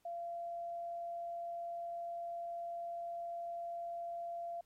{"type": "tone", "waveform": "sine", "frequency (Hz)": 686, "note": "F5", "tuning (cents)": -31, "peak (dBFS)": -39, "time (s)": [0.05, 4.61], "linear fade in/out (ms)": 5, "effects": ["pink hiss -75 dBFS RMS until 4.65 s", "MP3 64 kbps"]}